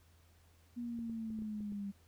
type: linear sweep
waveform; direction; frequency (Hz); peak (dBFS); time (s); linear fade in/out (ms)
sine; down; 241.3 to 197.4; -38; 0.76-1.92; 20
type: clicks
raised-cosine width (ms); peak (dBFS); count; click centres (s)
3; -40; 7; 0.99 / 1.097 / 1.304 / 1.389 / 1.421 / 1.606 / 1.722
effects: added 83 Hz sine -64 dBFS peak until 2.07 s + pink hiss -70 dBFS RMS until 2.07 s